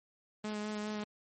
sawtooth tone with vibrato, 211.2 Hz, G#3, 29 cents sharp, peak -32 dBFS, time 0.44-1.04 s, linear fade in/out 5 ms, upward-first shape sine, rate 4.9 Hz, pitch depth 16 cents each way, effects MP3 32 kbps

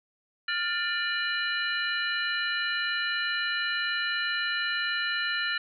sine tone cluster, 1402 / 1776 / 2399 / 2931 / 4061 Hz, F6 / A6 / D7 / F#7 / B7, +6 / +16 / +36 / -17 / +48 cents, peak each -32 / -30 / -38 / -34 / -35 dBFS, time 0.48-5.58 s, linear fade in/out 5 ms, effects none

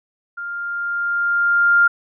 sine tone with level ramp, 1400 Hz, F6, 4 cents sharp, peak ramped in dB -26 to -9 dBFS, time 0.37-1.88 s, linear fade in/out 10 ms, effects none

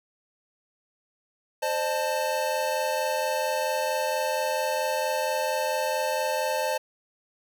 square chord, A diminished, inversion first, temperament equal with one note detuned, 523.3 / 607.7 / 880 Hz, C5 / Eb5 / A5, 0 / -41 / 0 cents, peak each -30 dBFS, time 1.62-6.78 s, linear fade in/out 10 ms, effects none

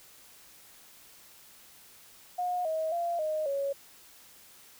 sine tone with pitch steps, 719 / 636 / 688 / 620 / 556 Hz, F#5 / D#5 / F5 / D#5 / C#5, -50 / +38 / -26 / -6 / +5 cents, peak -28 dBFS, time 2.38-3.73 s, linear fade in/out 10 ms, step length 270 ms, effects white hiss -55 dBFS RMS until 4.79 s

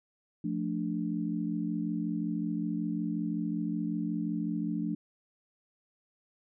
sine chord, D minor, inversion first, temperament equal, 174.61 / 220 / 293.7 Hz, F3 / A3 / D4, 0 / 0 / 0 cents, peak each -34 dBFS, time 0.44-4.95 s, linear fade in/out 5 ms, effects none

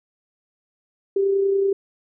sine tone with amplitude modulation, 393.2 Hz, G4, 5 cents sharp, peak -15 dBFS, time 1.16-1.73 s, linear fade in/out 5 ms, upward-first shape sine, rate 30.6 Hz, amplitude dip 35%, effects none

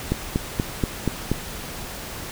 click train, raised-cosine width 3 ms, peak -7 dBFS, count 6, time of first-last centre 0.12-1.316 s, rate 4.18 Hz, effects pink hiss -34 dBFS RMS until 2.31 s

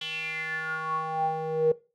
square tone with band-pass filter sweep, 158.8 Hz, D#3, 36 cents sharp, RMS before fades -29 dBFS, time 0.01-1.72 s, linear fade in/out 5 ms, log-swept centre 3200 to 460 Hz, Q 8.7, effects noise-tail reverb RT60 0.3 s tail -19 dB re dry

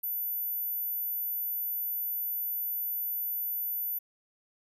sine tone, 14010 Hz, A9, 9 cents flat, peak -30 dBFS, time 0.03-3.99 s, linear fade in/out 10 ms, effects none

